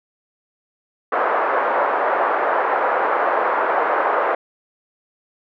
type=band-pass noise; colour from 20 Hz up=pink; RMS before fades=-19 dBFS; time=1.12-4.35 s; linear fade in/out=5 ms; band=490 to 1500 Hz; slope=24 dB/octave; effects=none